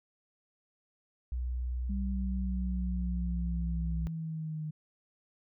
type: tone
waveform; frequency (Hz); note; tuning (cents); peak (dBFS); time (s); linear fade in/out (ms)
sine; 61.74; B1; 0; -31; 1.32-4.07; 0
type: linear sweep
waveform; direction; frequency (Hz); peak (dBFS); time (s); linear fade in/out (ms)
sine; down; 197.8 to 153.3; -34; 1.89-4.71; 10
effects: none